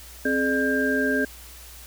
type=tone cluster; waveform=sine; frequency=265.1 / 425.7 / 598 / 1594 Hz; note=C4 / G#4 / D5 / G6; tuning=+23 / +43 / +31 / +28 cents; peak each=-24 / -27 / -30 / -24 dBFS; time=0.25-1.25 s; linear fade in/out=5 ms; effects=added 60 Hz sine -45 dBFS peak until 1.86 s + white hiss -45 dBFS RMS until 1.86 s